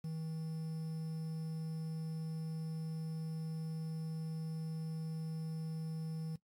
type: tone with quantisation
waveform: triangle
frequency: 160 Hz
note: D#3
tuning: 49 cents sharp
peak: -36 dBFS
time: 0.04-6.36 s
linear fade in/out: 5 ms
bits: 10
effects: noise-tail reverb RT60 0.1 s tail -18 dB re dry + AAC 64 kbps